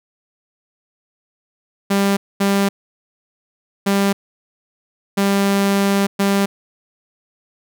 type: tone bursts at uneven times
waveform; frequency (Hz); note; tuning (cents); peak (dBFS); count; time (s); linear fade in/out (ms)
sawtooth; 198.3; G3; +20; -10; 5; 1.9-2.17 / 2.4-2.69 / 3.86-4.13 / 5.17-6.07 / 6.19-6.46; 10
effects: none